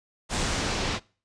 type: noise with low-pass filter sweep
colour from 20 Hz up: pink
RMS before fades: -28 dBFS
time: 0.29-1 s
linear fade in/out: 50 ms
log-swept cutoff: 8400 to 4600 Hz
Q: 1.1
effects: noise-tail reverb RT60 0.4 s tail -24 dB re dry + resampled to 22050 Hz